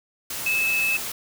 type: tone in noise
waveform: sine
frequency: 2605 Hz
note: E7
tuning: 21 cents flat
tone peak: -20 dBFS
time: 0.46-0.97 s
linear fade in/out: 5 ms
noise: white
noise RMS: -31 dBFS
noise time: 0.3-1.12 s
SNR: +8 dB
effects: none